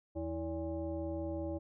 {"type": "tone with frequency modulation", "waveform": "sine", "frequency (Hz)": 326.4, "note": "E4", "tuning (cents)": -17, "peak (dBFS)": -35, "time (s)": [0.15, 1.59], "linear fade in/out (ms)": 20, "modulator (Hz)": 246, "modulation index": 1.2, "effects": []}